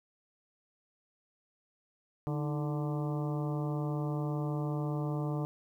harmonic tone with a mistuned harmonic, 147.2 Hz, D3, 4 cents sharp, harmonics 1 / 2 / 3 / 4 / 5 / 6 / 7 / 8, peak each -32 / -38 / -42 / -44 / -46 / -48 / -49 / -50 dBFS, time 2.27-5.45 s, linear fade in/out 0 ms, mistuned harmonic 2, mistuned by +85 cents, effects 11-bit

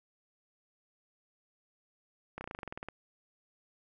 slowing click train, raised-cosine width 0.5 ms, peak -25 dBFS, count 13, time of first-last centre 2.38-2.886 s, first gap 30 ms, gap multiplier 1.06, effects none

